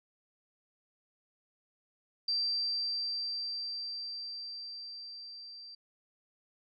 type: tone with level ramp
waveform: sine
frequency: 4695 Hz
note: D8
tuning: 1 cent flat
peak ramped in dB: -28 to -46 dBFS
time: 2.28-5.75 s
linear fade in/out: 5 ms
effects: none